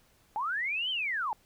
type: linear two-way sweep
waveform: sine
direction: up then down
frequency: 806 to 3160 to 806 Hz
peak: -29 dBFS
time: 0.36-1.33 s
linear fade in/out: 0 ms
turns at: 0.9 s
effects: pink hiss -65 dBFS RMS until 1.45 s

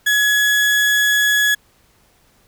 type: tone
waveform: 35% pulse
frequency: 1686 Hz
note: G#6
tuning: 26 cents sharp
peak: -11 dBFS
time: 0.06-1.55 s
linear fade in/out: 10 ms
effects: pink hiss -56 dBFS RMS until 2.47 s

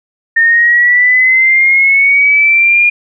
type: linear sweep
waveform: sine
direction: up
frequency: 1818 to 2427 Hz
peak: -5 dBFS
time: 0.36-2.9 s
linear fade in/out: 10 ms
effects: none

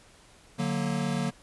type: chord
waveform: square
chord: D augmented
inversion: none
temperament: equal with one note detuned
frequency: 146.83 / 183.93 / 233.1 Hz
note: D3 / F#3 / A#3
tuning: 0 / -10 / 0 cents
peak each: -32 dBFS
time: 0.58-1.31 s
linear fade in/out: 20 ms
effects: pink hiss -56 dBFS RMS until 1.42 s + resampled to 24000 Hz

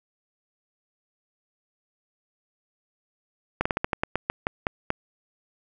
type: slowing click train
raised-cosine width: 0.5 ms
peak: -8 dBFS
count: 12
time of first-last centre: 3.61-4.904 s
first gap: 45 ms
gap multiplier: 1.18
effects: none

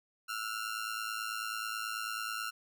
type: ring-modulated tone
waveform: sawtooth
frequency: 1384 Hz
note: F6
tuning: 16 cents flat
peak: -29 dBFS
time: 0.28-2.51 s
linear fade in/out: 20 ms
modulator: 54.6 Hz
effects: none

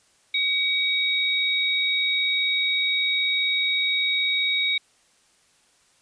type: tone pair together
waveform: sine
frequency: 2271 / 3775 Hz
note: C#7 / A#7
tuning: +41 / +21 cents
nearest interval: major sixth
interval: 880 cents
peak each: -23 dBFS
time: 0.34-4.78 s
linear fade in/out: 5 ms
effects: white hiss -61 dBFS RMS until 6.01 s + resampled to 22050 Hz

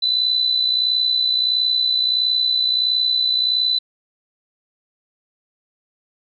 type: tone with amplitude modulation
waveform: sine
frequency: 4000 Hz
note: B7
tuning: 21 cents sharp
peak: -13 dBFS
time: 0.02-3.79 s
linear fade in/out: 10 ms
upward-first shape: sine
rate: 61.5 Hz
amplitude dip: 55%
effects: none

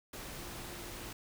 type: tone in noise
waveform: sine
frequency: 349.9 Hz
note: F4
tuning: 3 cents sharp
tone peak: -54 dBFS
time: 0.37-1.08 s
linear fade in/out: 5 ms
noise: pink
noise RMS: -45 dBFS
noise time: 0.13-1.13 s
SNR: -12 dB
effects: none

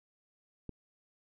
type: click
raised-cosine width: 3 ms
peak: -28 dBFS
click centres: 0.693 s
effects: none

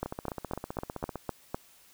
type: two click trains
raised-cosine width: 1 ms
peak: -17 / -21 dBFS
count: 7 / 18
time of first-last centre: 0.03-1.545 / 0.06-1.157 s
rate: 3.96 / 15.5 Hz
effects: white hiss -59 dBFS RMS until 1.93 s

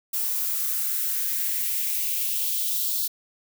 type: noise with high-pass filter sweep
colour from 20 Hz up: violet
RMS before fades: -26 dBFS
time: 0.13-3.08 s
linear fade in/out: 10 ms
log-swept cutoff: 930 to 4000 Hz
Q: 2.6
effects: none

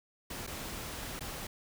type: noise with dropouts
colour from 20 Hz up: pink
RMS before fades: -41 dBFS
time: 0.3-1.47 s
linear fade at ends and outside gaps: 5 ms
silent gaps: 0.467-0.473 / 1.194-1.207 s
effects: none

